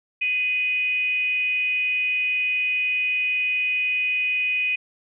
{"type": "tone with frequency modulation", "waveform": "sine", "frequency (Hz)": 2489, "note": "D#7", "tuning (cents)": 0, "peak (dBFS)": -20, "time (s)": [0.21, 4.76], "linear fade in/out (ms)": 10, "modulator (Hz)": 453, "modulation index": 0.3, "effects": []}